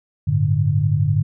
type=chord; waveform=sine; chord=G suspended second; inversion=none; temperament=equal; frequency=98 / 110 / 146.83 Hz; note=G2 / A2 / D3; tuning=0 / 0 / 0 cents; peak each=-20 / -20 / -18 dBFS; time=0.27-1.23 s; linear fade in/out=10 ms; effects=none